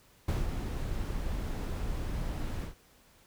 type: noise with ADSR envelope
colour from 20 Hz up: brown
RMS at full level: -28 dBFS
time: 0.28-2.75 s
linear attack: 6 ms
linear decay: 180 ms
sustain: -6 dB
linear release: 120 ms
effects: pink hiss -62 dBFS RMS until 3.26 s